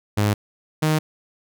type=tone pair in turn; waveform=sawtooth; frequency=103.83 / 155.23 Hz; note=G#2 / D#3; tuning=0 / -4 cents; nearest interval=perfect fifth; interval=696 cents; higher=second; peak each=-13 dBFS; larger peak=neither; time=0.17-0.34 / 0.82-0.99 s; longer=neither; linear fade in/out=10 ms; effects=none